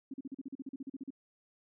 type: tone bursts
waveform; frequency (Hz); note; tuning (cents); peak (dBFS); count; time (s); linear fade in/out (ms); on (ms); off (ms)
sine; 270; C#4; -45; -38; 15; 0.11-1.105; 5; 29; 40
effects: none